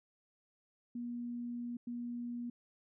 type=tone bursts at uneven times; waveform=sine; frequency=240 Hz; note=B3; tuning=49 cents flat; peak=-38 dBFS; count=2; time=0.95-1.77 / 1.87-2.5 s; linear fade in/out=5 ms; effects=none